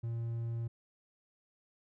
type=tone; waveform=triangle; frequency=116 Hz; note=A#2; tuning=8 cents flat; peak=-32 dBFS; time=0.03-0.68 s; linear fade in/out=10 ms; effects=none